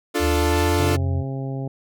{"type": "chord", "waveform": "sawtooth", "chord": "D minor", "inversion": "none", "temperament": "equal", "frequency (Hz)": [293.7, 349.2, 440], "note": ["D4", "F4", "A4"], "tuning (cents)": [0, 0, 0], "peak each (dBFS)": -20, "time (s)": [0.14, 0.97], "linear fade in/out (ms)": 20}
{"type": "tone with pitch glide", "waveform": "sine", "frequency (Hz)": [77.78, 88.83], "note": ["D#2", "F2"], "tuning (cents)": [0, 30], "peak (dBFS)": -20, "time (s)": [0.19, 1.24], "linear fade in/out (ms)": 50, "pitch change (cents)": 230, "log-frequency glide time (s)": [0.38, 0.82]}
{"type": "harmonic tone", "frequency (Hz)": 134.6, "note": "C3", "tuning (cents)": 49, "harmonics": [1, 2, 3, 4, 5, 6], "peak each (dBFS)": [-26, -32, -36, -38, -40, -42], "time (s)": [0.79, 1.68], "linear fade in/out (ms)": 5}
{"effects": []}